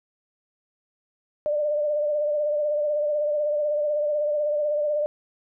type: tone with vibrato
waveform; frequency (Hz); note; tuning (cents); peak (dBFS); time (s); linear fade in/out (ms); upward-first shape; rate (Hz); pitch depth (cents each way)
sine; 595; D5; +22; -21; 1.46-5.06; 0; sine; 16; 38
effects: none